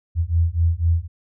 sine beating tone pair, 81.9 / 85.9 Hz, E2 / F2, -11 / -28 cents, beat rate 4 Hz, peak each -19 dBFS, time 0.15-1.08 s, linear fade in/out 50 ms, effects none

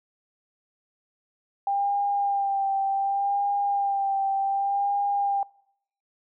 sine tone with vibrato, 795 Hz, G5, 24 cents sharp, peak -22 dBFS, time 1.67-5.43 s, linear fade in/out 2 ms, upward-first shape sine, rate 0.67 Hz, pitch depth 27 cents each way, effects noise-tail reverb RT60 0.7 s tail -23 dB re dry

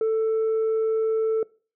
sine tone with tanh clipping, 442.7 Hz, A4, 11 cents sharp, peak -20 dBFS, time 0.01-1.43 s, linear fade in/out 2 ms, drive 1 dB, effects noise-tail reverb RT60 0.4 s tail -23 dB re dry

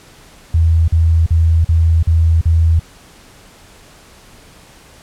sine tone bursts, 81.9 Hz, E2, 11 cents flat, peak -8 dBFS, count 6, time 0.54-2.795 s, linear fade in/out 5 ms, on 340 ms, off 43 ms, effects pink hiss -43 dBFS RMS until 5.02 s + low-pass 11000 Hz 12 dB/octave

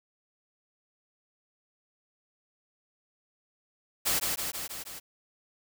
white noise with echo, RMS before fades -27 dBFS, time 4.05-4.2 s, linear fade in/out 20 ms, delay 160 ms, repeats 5, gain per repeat -3 dB, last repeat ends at 5 s, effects none

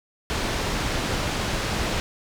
pink low-pass noise, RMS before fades -26 dBFS, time 0.3-2 s, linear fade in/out 0 ms, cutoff 5900 Hz, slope 12 dB/octave, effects none

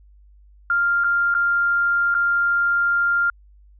sine tone with dropouts, 1396.9 Hz, F6, in tune, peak -16 dBFS, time 0.7-3.3 s, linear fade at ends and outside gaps 2 ms, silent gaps 1.039-1.043 / 1.342-1.349 / 2.143-2.149 s, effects added 50 Hz sine -47 dBFS peak until 3.79 s

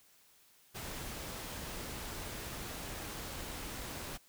pink noise, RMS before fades -43 dBFS, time 0.74-4.18 s, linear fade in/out 20 ms, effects white hiss -65 dBFS RMS until 4.28 s

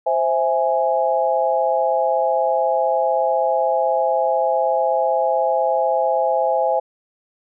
sine chord, C augmented, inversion none, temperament equal, 523.3 / 659.3 / 830.6 Hz, C5 / E5 / G#5, 0 / 0 / 0 cents, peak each -20 dBFS, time 0.06-6.8 s, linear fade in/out 10 ms, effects none

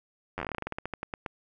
slowing click train, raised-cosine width 0.5 ms, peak -18 dBFS, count 20, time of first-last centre 0.38-1.262 s, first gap 10 ms, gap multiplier 1.15, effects none

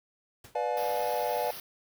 pink noise with exponential decay, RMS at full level -46 dBFS, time 0.44-0.64 s, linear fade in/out 5 ms, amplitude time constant 42 ms
triangle chord, B diminished seventh, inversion none, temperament just, 493.9 / 592.7 / 711.2 / 853.4 Hz, B4 / D5 / F5 / Ab5, 0 / +16 / +31 / +47 cents, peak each -31 dBFS, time 0.55-1.51 s, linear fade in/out 5 ms
white band-stop noise, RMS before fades -42 dBFS, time 0.77-1.6 s, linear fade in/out 2 ms, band 6000 to 10000 Hz, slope 96 dB/octave
effects none

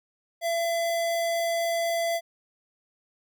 square tone, 674 Hz, E5, 38 cents sharp, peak -25 dBFS, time 0.41-2.21 s, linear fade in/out 50 ms, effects none

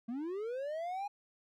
triangle linear sweep, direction up, 222 to 828 Hz, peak -34 dBFS, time 0.08-1.08 s, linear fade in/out 10 ms, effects none

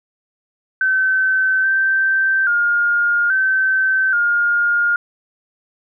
sine tone with pitch steps, 1533 / 1558 / 1418 / 1541 / 1418 Hz, G6 / G6 / F6 / G6 / F6, -39 / -11 / +26 / -30 / +26 cents, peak -13 dBFS, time 0.81-4.96 s, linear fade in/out 2 ms, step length 830 ms, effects none

